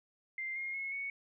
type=tone with pitch steps; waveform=sine; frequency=2093 / 2135 / 2177 / 2220 Hz; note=C7 / C7 / C#7 / C#7; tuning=0 / +34 / -32 / +2 cents; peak=-36 dBFS; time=0.38-1.1 s; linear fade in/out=2 ms; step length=180 ms; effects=none